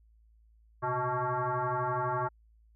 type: tone with frequency modulation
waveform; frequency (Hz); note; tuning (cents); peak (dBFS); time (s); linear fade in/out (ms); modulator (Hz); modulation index
sine; 119; A#2; +36; -28; 0.82-2.29; 20; 250; 5
effects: added 55 Hz sine -59 dBFS peak until 2.75 s